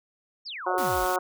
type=exponential sweep; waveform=sine; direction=down; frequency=5588 to 34 Hz; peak=-34 dBFS; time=0.45-1.06 s; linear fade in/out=20 ms
type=harmonic tone; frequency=182.9 Hz; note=F#3; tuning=20 cents flat; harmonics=2 / 3 / 4 / 5 / 6 / 7 / 8; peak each=-31 / -31 / -29 / -32 / -31 / -33 / -34 dBFS; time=0.66-1.19 s; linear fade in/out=10 ms
type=noise; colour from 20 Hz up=white; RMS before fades=-36 dBFS; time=0.78-1.16 s; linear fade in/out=0 ms
effects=none